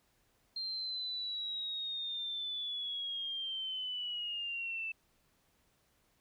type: linear sweep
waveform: sine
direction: down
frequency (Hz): 4186 to 2637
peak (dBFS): -36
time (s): 0.56-4.92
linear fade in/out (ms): 5
effects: pink hiss -73 dBFS RMS until 6.2 s